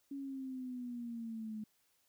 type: exponential sweep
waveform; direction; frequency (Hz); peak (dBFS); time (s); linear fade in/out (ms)
sine; down; 279.9 to 213.1; -40; 0.11-1.64; 5
effects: white hiss -75 dBFS RMS until 2.08 s